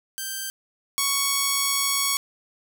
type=tone pair in turn; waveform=5% pulse; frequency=1566 / 1112.5 Hz; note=G6 / C#6; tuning=-2 / +6 cents; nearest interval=tritone; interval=592 cents; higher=first; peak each=-18 / -9 dBFS; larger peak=second; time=0.18-0.5 / 0.98-2.17 s; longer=second; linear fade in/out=0 ms; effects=8-bit